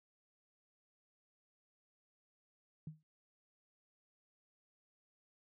sine tone with exponential decay, 155.7 Hz, D#3, 2 cents sharp, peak -40 dBFS, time 2.87-3.03 s, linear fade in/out 2 ms, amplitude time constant 33 ms, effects high-pass 60 Hz 12 dB/octave

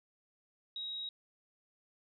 sine tone, 3809 Hz, A#7, 37 cents sharp, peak -38 dBFS, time 0.76-1.09 s, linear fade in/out 2 ms, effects none

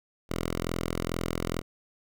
5% pulse tone, 42.3 Hz, E1, 45 cents sharp, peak -18 dBFS, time 0.29-1.62 s, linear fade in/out 20 ms, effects none

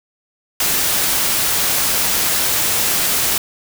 white noise, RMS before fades -17 dBFS, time 0.6-3.38 s, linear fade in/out 2 ms, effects none

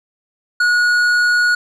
sine tone with tanh clipping, 1453 Hz, F#6, 32 cents flat, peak -13 dBFS, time 0.6-1.55 s, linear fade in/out 5 ms, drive 10 dB, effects none

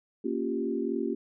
sine chord, G half-diminished seventh, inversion first, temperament equal, 233.1 / 277.2 / 349.2 / 392 Hz, Bb3 / Db4 / F4 / G4, 0 / 0 / 0 / 0 cents, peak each -33 dBFS, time 0.24-1.15 s, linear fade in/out 10 ms, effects none

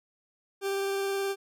40% pulse tone with vibrato, 393.3 Hz, G4, 6 cents sharp, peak -27 dBFS, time 0.61-1.36 s, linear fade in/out 50 ms, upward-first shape sine, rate 19 Hz, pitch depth 10 cents each way, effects none

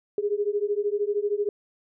sine beating tone pair, 405.2 / 418.2 Hz, G#4 / G#4, -43 / +12 cents, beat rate 13 Hz, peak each -26 dBFS, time 0.18-1.49 s, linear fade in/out 2 ms, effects none

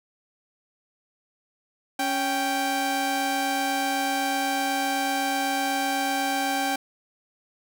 sawtooth tone pair together, 277.2 / 783.6 Hz, C#4 / G5, 0 / -1 cents, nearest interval octave + tritone, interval 1799 cents, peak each -25 / -21 dBFS, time 1.99-6.76 s, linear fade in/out 5 ms, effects none

